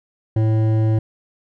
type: tone with hard clipping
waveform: sine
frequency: 110 Hz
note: A2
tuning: in tune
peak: -16 dBFS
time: 0.36-0.99 s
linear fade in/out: 5 ms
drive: 11 dB
effects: none